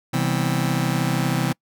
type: chord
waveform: sawtooth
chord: C major seventh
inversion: none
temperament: just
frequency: 130.81 / 163.52 / 196.22 / 245.3 Hz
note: C3 / E3 / G3 / B3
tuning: 0 / -14 / +2 / -12 cents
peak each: -19 / -19 / -24 / -25 dBFS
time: 0.13-1.53 s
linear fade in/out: 10 ms
effects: noise-tail reverb RT60 0.1 s tail -26 dB re dry